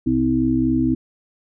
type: harmonic tone with a mistuned harmonic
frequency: 64 Hz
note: C2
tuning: 38 cents flat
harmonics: 1 / 2 / 4 / 5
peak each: -28 / -26 / -18 / -20 dBFS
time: 0.06-0.95 s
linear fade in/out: 10 ms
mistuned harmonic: 1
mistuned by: -61 cents
effects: none